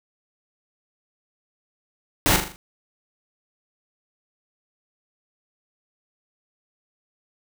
pink noise with echo, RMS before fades -18 dBFS, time 2.26-2.36 s, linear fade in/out 0 ms, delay 40 ms, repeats 5, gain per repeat -6 dB, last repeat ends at 2.56 s, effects none

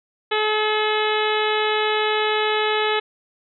harmonic tone, 428.3 Hz, A4, 47 cents flat, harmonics 1 / 2 / 3 / 4 / 5 / 6 / 7 / 8 / 9, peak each -22 / -25 / -27 / -28 / -29 / -30 / -30 / -31 / -32 dBFS, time 0.31-3 s, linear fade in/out 10 ms, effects none

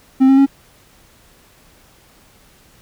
triangle tone with pitch steps, 263.7 / 269.1 / 274.6 Hz, C4 / C4 / C#4, +14 / +49 / -16 cents, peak -5 dBFS, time 0.2-0.464 s, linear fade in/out 20 ms, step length 88 ms, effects pink hiss -50 dBFS RMS until 2.81 s

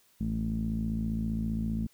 sawtooth tone with low-pass filter, 55.1 Hz, A1, 3 cents sharp, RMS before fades -31 dBFS, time 0.2-1.87 s, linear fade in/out 10 ms, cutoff 210 Hz, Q 8.4, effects white hiss -65 dBFS RMS until 1.93 s

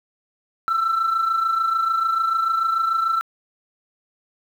sine tone pair together, 1313 / 1339.8 Hz, E6 / E6, -7 / +28 cents, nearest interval unison, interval 35 cents, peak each -23 / -17 dBFS, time 0.68-3.21 s, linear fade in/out 0 ms, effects tanh soft clip ceiling -15 dBFS + 8-bit

